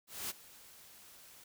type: noise with ADSR envelope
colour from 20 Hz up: white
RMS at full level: -38 dBFS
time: 0.07-1.44 s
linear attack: 230 ms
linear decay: 20 ms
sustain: -19 dB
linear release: 6 ms
effects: none